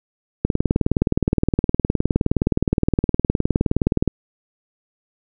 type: click train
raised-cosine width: 3 ms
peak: -3 dBFS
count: 71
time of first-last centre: 0.45-4.077 s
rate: 19.3 Hz
effects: none